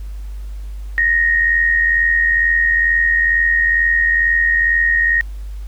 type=tone with amplitude modulation; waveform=sine; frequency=1864.7 Hz; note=A#6; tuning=in tune; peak=-9 dBFS; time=0.98-5.21 s; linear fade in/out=0 ms; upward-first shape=sine; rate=82.2 Hz; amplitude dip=55%; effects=added 50 Hz sine -25 dBFS peak until 5.67 s + pink hiss -50 dBFS RMS until 5.67 s